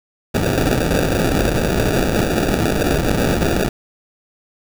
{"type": "noise with sample-and-hold", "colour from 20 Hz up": "white", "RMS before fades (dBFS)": -17, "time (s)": [0.34, 3.69], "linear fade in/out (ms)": 10, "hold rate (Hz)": 1050, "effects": []}